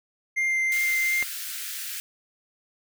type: tone with vibrato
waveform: triangle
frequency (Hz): 2096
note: C7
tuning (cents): +2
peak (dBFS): -20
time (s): 0.36-1.24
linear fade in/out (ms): 20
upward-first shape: sine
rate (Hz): 2.8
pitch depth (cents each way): 9
type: high-pass noise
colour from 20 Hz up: white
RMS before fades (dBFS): -34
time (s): 0.72-2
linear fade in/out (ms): 0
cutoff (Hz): 1400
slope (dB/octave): 48
type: click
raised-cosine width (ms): 0.3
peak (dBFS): -17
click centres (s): 1.226
effects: none